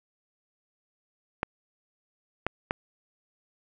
clicks, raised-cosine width 0.5 ms, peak -11 dBFS, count 3, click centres 1.431 / 2.466 / 2.709 s, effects none

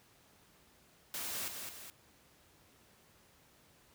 white noise with echo, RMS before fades -40 dBFS, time 1.14-1.48 s, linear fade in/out 0 ms, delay 210 ms, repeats 2, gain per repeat -5 dB, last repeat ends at 1.9 s, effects pink hiss -65 dBFS RMS until 3.94 s + high-pass 60 Hz 12 dB/octave

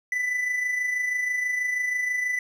triangle tone with amplitude modulation, 1991 Hz, B6, 14 cents sharp, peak -20 dBFS, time 0.12-2.39 s, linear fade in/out 2 ms, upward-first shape sine, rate 26.2 Hz, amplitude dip 45%, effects none

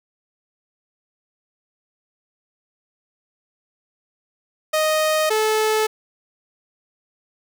sawtooth tone pair in turn, 622 / 433.9 Hz, D#5 / A4, -1 / -24 cents, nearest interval tritone, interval 623 cents, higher first, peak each -13 dBFS, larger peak neither, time 4.73-5.3 / 5.3-5.87 s, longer neither, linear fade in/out 10 ms, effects none

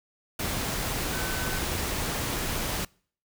sine tone in noise, 1517 Hz, F#6, 43 cents sharp, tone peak -36 dBFS, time 1.13-1.59 s, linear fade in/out 5 ms, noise pink, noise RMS -30 dBFS, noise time 0.39-2.85 s, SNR -9 dB, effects noise-tail reverb RT60 0.5 s tail -26 dB re dry

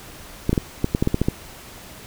clicks, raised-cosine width 3 ms, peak -5 dBFS, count 10, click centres 0.494 / 0.53 / 0.578 / 0.844 / 0.949 / 1.025 / 1.074 / 1.144 / 1.216 / 1.285 s, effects pink hiss -41 dBFS RMS until 2.06 s

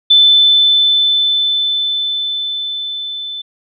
sine tone with level ramp, 3520 Hz, A7, in tune, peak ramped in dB -4 to -22 dBFS, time 0.1-3.42 s, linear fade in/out 10 ms, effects none

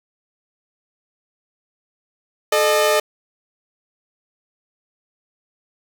sawtooth tone pair together, 433.2 / 607.7 Hz, A4 / D#5, -27 / -41 cents, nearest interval tritone, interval 586 cents, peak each -15 / -12 dBFS, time 2.52-3 s, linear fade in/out 5 ms, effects none

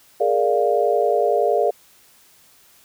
sine chord, Bb dominant seventh, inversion third, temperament equal, 415.3 / 466.2 / 587.3 / 698.5 Hz, Ab4 / Bb4 / D5 / F5, 0 / 0 / 0 / 0 cents, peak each -21 dBFS, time 0.2-1.71 s, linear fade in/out 10 ms, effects white hiss -53 dBFS RMS until 2.84 s

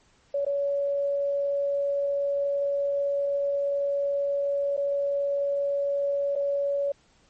sine tone with dropouts, 564 Hz, C#5, 30 cents sharp, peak -23 dBFS, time 0.34-6.92 s, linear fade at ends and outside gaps 5 ms, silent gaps 0.449-0.464 / 4.767-4.775 / 6.354-6.36 s, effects pink hiss -62 dBFS RMS until 7.29 s + MP3 32 kbps

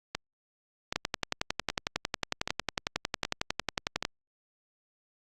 two click trains, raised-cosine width 0.2 ms, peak -10 / -13 dBFS, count 35 / 6, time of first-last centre 0.96-4.051 / 0.15-4.026 s, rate 11 / 1.29 Hz, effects Opus 48 kbps

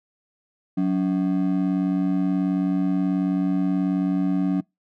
triangle ring-modulated tone, 233.1 Hz, A#3, in tune, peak -14 dBFS, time 0.77-4.61 s, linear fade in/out 10 ms, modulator 49.3 Hz, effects noise-tail reverb RT60 0.2 s tail -26 dB re dry

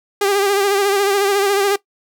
sawtooth tone with vibrato, 399.1 Hz, G4, 31 cents sharp, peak -10 dBFS, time 0.21-1.76 s, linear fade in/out 5 ms, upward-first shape sine, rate 14 Hz, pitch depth 51 cents each way, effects noise-tail reverb RT60 0.1 s tail -19 dB re dry

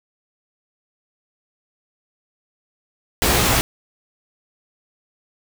pink noise with comb filter, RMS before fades -17 dBFS, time 3.22-3.61 s, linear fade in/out 0 ms, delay 17 ms, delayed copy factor +0.5, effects none

